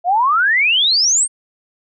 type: exponential sweep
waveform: sine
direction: up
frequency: 673 to 8870 Hz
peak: -11 dBFS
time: 0.04-1.28 s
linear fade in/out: 50 ms
effects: none